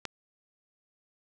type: click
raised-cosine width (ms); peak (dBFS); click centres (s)
0.2; -16; 0.053
effects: 9-bit